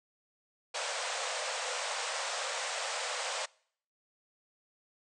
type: band-pass noise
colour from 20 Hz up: pink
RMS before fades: -36 dBFS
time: 0.74-3.46 s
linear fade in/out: 10 ms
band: 480 to 8800 Hz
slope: 96 dB/octave
effects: noise-tail reverb RT60 0.6 s tail -25 dB re dry